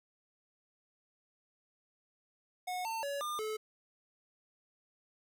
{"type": "tone with pitch steps", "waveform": "square", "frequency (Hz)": [729, 899, 565, 1204, 432.6], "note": ["F#5", "A5", "C#5", "D6", "A4"], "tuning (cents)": [-26, 37, 33, 43, -29], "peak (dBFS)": -36, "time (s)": [2.67, 3.57], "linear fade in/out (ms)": 10, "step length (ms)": 180, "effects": []}